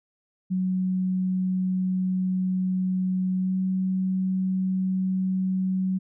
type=tone with pitch glide; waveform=sine; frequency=185.5 to 187.55 Hz; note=F#3 to F#3; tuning=+5 to +24 cents; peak=-22 dBFS; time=0.5-5.99 s; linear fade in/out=20 ms; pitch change=+19 cents; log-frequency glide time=3.37-3.56 s; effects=none